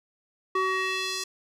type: tone with band-pass filter sweep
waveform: square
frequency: 377.1 Hz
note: F#4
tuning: 33 cents sharp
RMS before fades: -28 dBFS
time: 0.55-1.24 s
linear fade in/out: 5 ms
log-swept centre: 1100 to 5800 Hz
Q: 1.4
effects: none